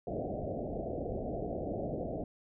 white low-pass noise, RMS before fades -37 dBFS, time 0.07-2.24 s, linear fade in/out 2 ms, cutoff 720 Hz, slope 96 dB/octave, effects none

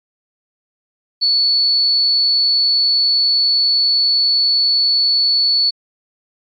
sine tone, 4435 Hz, C#8, in tune, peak -11 dBFS, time 1.21-5.71 s, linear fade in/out 20 ms, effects MP3 48 kbps

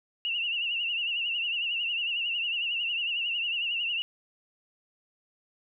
sine tone with vibrato, 2794 Hz, F7, in tune, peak -27 dBFS, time 0.25-4.02 s, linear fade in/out 0 ms, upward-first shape triangle, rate 11 Hz, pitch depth 100 cents each way, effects none

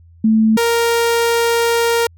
sine / sawtooth tone pair in turn, 220 / 466.2 Hz, A3 / A#4, 0 / 0 cents, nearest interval octave + minor second, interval 1300 cents, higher second, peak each -9 dBFS, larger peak neither, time 0.24-0.57 / 0.57-2.07 s, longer second, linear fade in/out 5 ms, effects added 84 Hz sine -42 dBFS peak until 2.17 s

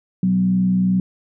sine tone with frequency modulation, 186.4 Hz, F#3, 13 cents sharp, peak -14 dBFS, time 0.23-1 s, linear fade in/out 2 ms, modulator 62.5 Hz, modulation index 0.42, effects none

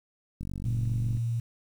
click train, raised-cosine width 5 ms, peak -24 dBFS, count 37, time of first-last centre 0.41-1.171 s, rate 47.3 Hz
sine tone, 116.54 Hz, A#2, in tune, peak -26 dBFS, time 0.65-1.4 s, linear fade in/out 5 ms
effects 9-bit

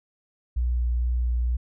sine tone with vibrato, 60.4 Hz, B1, 38 cents flat, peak -21 dBFS, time 0.56-1.57 s, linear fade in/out 10 ms, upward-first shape sine, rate 2.2 Hz, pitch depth 13 cents each way, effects none

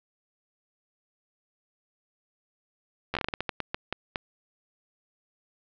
slowing click train, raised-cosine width 0.3 ms, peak -12 dBFS, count 14, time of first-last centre 3.14-4.158 s, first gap 12 ms, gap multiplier 1.28, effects low-pass 4000 Hz 12 dB/octave

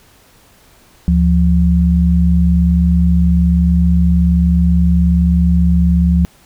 sine tone pair together, 73.41 / 174.61 Hz, D2 / F3, 0 / 0 cents, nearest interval octave + minor third, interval 1500 cents, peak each -11 dBFS, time 1.08-6.25 s, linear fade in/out 0 ms, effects pink hiss -48 dBFS RMS until 6.45 s

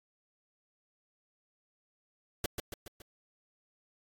pink noise with echo, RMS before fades -32 dBFS, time 2.44-2.46 s, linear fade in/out 2 ms, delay 140 ms, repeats 4, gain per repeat -5 dB, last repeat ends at 3.02 s, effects AAC 64 kbps

